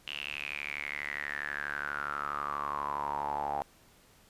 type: tone with band-pass filter sweep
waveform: sawtooth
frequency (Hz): 72.3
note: D2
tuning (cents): -27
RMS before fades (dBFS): -36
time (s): 0.07-3.62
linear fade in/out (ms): 0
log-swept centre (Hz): 2900 to 780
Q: 9.9
effects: pink hiss -61 dBFS RMS until 4.29 s + resampled to 32000 Hz